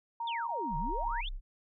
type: tone with pitch glide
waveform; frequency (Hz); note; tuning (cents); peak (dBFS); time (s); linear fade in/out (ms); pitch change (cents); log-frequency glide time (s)
sine; 930 to 935.9; A#5 to A#5; -4 to +7; -33; 0.2-1.21; 5; +11; 0.41-0.57
type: exponential two-way sweep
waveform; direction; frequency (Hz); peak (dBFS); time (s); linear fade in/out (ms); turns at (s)
sine; down then up; 3700 to 140 to 3700; -37; 0.27-1.29; 5; 0.77
type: tone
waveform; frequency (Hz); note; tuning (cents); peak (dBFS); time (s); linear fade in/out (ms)
sine; 32.7; C1; 0; -35; 0.7-1.41; 50
effects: none